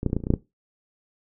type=clicks; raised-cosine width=3 ms; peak=-15 / -9 / -23 / -10 / -11 / -26 / -19 / -15 / -6 / -7 dBFS; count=10; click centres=0.031 / 0.063 / 0.1 / 0.131 / 0.166 / 0.203 / 0.238 / 0.269 / 0.304 / 0.338 s; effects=noise-tail reverb RT60 0.2 s tail -17 dB re dry